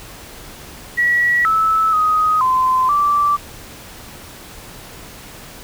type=tone with pitch steps; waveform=sine; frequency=1929 / 1306 / 1253 / 1030 / 1167 Hz; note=B6 / E6 / D#6 / C6 / D6; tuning=-41 / -17 / +12 / -28 / -11 cents; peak=-12 dBFS; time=0.97-3.37 s; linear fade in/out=20 ms; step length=480 ms; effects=pink hiss -37 dBFS RMS until 5.63 s